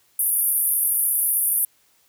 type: band-pass noise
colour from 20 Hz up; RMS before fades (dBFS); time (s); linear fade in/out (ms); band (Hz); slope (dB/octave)
pink; -21; 0.19-1.65; 2; 9700 to 14000; 96
effects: white hiss -61 dBFS RMS until 2.08 s